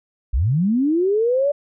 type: linear sweep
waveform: sine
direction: up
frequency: 47.28 to 587.3 Hz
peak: -15 dBFS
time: 0.33-1.52 s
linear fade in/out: 10 ms
effects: none